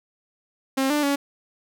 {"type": "tone with pitch steps", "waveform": "sawtooth", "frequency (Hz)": [267.5, 295.9, 281.7], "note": ["C4", "D4", "C#4"], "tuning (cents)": [38, 13, 28], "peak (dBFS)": -16, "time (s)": [0.77, 1.16], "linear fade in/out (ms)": 10, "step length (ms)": 130, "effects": []}